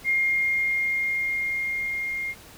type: tone with level ramp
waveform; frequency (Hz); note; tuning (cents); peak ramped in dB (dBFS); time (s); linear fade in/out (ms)
sine; 2126; C7; +27; -19 to -27; 0.04-2.35; 50
effects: pink hiss -47 dBFS RMS until 2.57 s